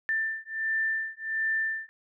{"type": "beating tone pair", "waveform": "sine", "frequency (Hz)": [1779, 1780.4], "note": ["A6", "A6"], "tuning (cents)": [19, 20], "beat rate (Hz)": 1.4, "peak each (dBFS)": -30, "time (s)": [0.09, 1.89], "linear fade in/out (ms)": 0, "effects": []}